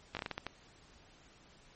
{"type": "slowing click train", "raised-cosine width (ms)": 0.3, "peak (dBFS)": -21, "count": 8, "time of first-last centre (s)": [0.15, 0.466], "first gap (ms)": 18, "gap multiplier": 1.3, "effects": ["pink hiss -61 dBFS RMS until 1.75 s", "MP3 32 kbps"]}